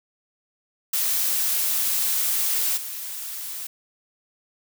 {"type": "noise with level steps", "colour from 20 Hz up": "blue", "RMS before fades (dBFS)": [-23, -33], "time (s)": [0.93, 3.67], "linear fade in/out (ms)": 5, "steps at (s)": 2.76, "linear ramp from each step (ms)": 20, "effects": []}